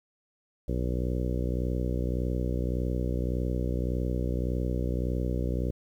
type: harmonic tone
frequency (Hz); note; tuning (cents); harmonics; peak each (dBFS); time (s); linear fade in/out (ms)
61.74; B1; 0; 1 / 2 / 3 / 4 / 5 / 6 / 7 / 8 / 9; -29 / -33 / -36 / -38 / -38 / -40 / -41 / -40 / -43; 0.68-5.71; 5
effects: 10-bit